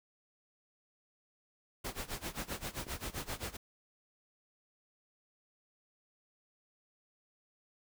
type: noise with tremolo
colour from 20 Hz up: pink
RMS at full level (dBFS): -38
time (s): 1.84-3.57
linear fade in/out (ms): 10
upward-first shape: sine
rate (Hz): 7.6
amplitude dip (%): 90
type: clicks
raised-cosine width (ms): 2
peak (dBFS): -35 / -41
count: 2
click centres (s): 2.868 / 2.899
effects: none